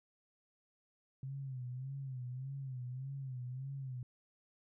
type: tone with vibrato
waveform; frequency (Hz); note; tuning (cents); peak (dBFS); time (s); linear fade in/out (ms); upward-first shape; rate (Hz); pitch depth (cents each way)
sine; 130.81; C3; 0; -40; 1.23-4.03; 2; sine; 1.7; 96
effects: none